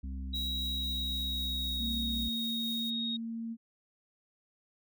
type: harmonic tone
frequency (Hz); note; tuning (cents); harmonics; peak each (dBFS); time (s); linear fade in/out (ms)
65.9; C2; +13; 1 / 3 / 4; -36 / -46 / -48; 0.03-2.29; 10
type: tone with pitch glide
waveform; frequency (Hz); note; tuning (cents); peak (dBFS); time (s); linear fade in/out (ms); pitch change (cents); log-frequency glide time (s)
sine; 3846 to 3747; B7 to A#7; -47 to +8; -33; 0.33-3.17; 10; -45; 0.54-2.24
type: noise with tremolo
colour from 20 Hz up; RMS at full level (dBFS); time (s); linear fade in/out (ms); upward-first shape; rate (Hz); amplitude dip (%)
violet; -46; 0.34-2.91; 20; triangle; 3.9; 30
type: tone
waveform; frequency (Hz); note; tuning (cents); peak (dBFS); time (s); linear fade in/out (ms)
sine; 228.4; A#3; -35; -35; 1.78-3.57; 50
effects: none